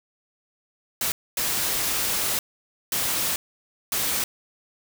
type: noise bursts at uneven times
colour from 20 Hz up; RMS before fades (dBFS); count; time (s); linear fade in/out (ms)
white; -25; 4; 1.01-1.12 / 1.37-2.39 / 2.92-3.36 / 3.92-4.24; 2
effects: none